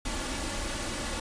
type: noise with comb filter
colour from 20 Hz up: pink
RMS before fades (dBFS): -33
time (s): 0.05-1.2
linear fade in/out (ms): 5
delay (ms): 3.5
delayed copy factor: +0.55
effects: resampled to 22050 Hz